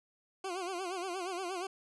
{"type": "tone with vibrato", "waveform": "20% pulse", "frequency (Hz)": 365.4, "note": "F#4", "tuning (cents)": -22, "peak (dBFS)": -31, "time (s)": [0.44, 1.67], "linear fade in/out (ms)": 5, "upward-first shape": "sine", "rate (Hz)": 8.5, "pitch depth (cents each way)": 110, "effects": ["resampled to 24000 Hz"]}